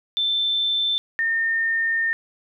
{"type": "tone pair in turn", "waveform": "sine", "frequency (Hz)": [3544, 1820.8], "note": ["A7", "A#6"], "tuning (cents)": [12, -41], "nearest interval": "octave", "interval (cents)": 1153, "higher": "first", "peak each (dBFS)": -19, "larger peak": "neither", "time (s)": [[0.17, 0.98], [1.19, 2.13]], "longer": "second", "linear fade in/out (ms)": 0, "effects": []}